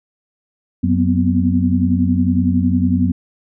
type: tone cluster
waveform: sine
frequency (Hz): 90.6 / 184.5 / 242.3 / 253.2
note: F#2 / F#3 / B3 / B3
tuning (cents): -36 / -5 / -33 / +43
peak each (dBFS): -18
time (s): 0.83-3.12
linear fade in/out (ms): 10
effects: none